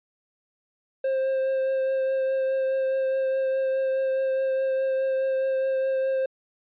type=tone with vibrato; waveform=triangle; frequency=530 Hz; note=C5; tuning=22 cents sharp; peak=-20 dBFS; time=1.04-6.26 s; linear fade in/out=5 ms; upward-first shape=triangle; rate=4.8 Hz; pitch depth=14 cents each way; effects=resampled to 8000 Hz